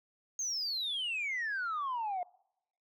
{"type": "exponential sweep", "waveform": "sine", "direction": "down", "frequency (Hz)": [6530, 698.5], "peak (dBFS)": -31, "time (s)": [0.39, 2.23], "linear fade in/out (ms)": 2, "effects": ["noise-tail reverb RT60 0.8 s tail -25 dB re dry", "tanh soft clip ceiling -30 dBFS"]}